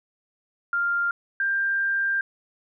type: tone pair in turn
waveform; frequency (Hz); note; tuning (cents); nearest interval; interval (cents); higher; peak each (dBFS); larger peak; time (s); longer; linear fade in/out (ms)
sine; 1396.9 / 1589; F6 / G6; 0 / +23; major second; 223; second; -21; neither; 0.73-1.11 / 1.4-2.21; second; 2
effects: none